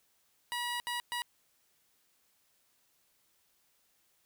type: tone bursts at uneven times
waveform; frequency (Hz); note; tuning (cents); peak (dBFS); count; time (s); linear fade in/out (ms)
15% pulse; 965; B5; -40; -27; 3; 0.52-0.8 / 0.87-1 / 1.12-1.22; 0
effects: white hiss -72 dBFS RMS until 4.25 s